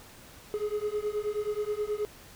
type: beating tone pair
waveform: triangle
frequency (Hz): 415.3 / 424.7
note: G#4 / G#4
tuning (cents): 0 / +39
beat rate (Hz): 9.4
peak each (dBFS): -30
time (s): 0.54-2.05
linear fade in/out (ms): 0
effects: pink hiss -51 dBFS RMS until 2.35 s